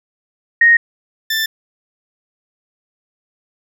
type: tone pair in turn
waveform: sine / 20% pulse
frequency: 1864.7 / 1772.2 Hz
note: A#6 / A6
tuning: 0 / +12 cents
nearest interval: minor second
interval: 88 cents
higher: first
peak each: -6 / -11 dBFS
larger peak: first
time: 0.61-0.77 / 1.3-1.46 s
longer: neither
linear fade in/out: 5 ms
effects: none